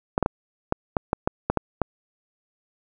clicks, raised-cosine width 1 ms, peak -6 dBFS, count 10, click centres 0.179 / 0.227 / 0.261 / 0.724 / 0.968 / 1.131 / 1.275 / 1.5 / 1.573 / 1.817 s, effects none

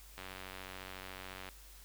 click train, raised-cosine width 0.3 ms, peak -29 dBFS, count 124, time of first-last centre 0.18-1.489 s, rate 94 Hz, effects added 50 Hz sine -55 dBFS peak until 1.84 s + white hiss -58 dBFS RMS until 1.84 s

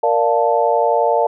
sine chord, Bb major seventh, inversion none, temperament equal, 466.2 / 587.3 / 698.5 / 880 Hz, Bb4 / D5 / F5 / A5, 0 / 0 / 0 / 0 cents, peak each -18 dBFS, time 0.03-1.27 s, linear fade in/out 5 ms, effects none

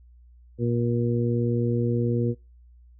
harmonic tone, 118.9 Hz, A#2, 35 cents sharp, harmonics 1 / 2 / 3 / 4, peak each -24 / -27 / -29 / -30 dBFS, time 0.58-2.35 s, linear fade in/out 50 ms, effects noise-tail reverb RT60 0.3 s tail -26 dB re dry + added 60 Hz sine -49 dBFS peak until 2.99 s

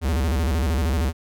square tone with vibrato, 73.42 Hz, D2, in tune, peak -20 dBFS, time 0.01-1.13 s, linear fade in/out 50 ms, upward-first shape square, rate 13 Hz, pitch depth 210 cents each way, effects none

